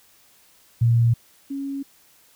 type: tone pair in turn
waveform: sine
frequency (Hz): 117.1 / 276.3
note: A#2 / C#4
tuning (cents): +8 / -6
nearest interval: octave + minor third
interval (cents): 1486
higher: second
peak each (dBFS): -14 / -26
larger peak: first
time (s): 0.81-1.14 / 1.5-1.83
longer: neither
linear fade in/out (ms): 10
effects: white hiss -56 dBFS RMS until 2.35 s